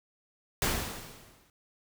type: noise with exponential decay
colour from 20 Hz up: pink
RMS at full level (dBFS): -26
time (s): 0.62-1.5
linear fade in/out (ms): 1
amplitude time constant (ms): 190
effects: none